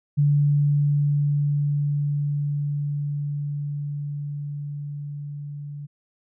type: tone with level ramp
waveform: sine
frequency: 145 Hz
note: D3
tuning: 22 cents flat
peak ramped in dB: -15 to -32 dBFS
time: 0.17-5.87 s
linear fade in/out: 20 ms
effects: none